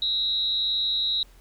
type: tone with amplitude modulation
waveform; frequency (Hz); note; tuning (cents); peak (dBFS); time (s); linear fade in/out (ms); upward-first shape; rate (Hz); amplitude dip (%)
sine; 3873; B7; -35; -19; 0.02-1.23; 2; sine; 242; 70
effects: added 43 Hz sine -50 dBFS peak until 1.4 s + pink hiss -58 dBFS RMS until 1.4 s